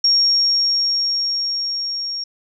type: tone with level ramp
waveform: sine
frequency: 5560 Hz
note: F8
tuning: 9 cents flat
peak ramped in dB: -11 to -23 dBFS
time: 0.04-2.24 s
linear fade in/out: 5 ms
effects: none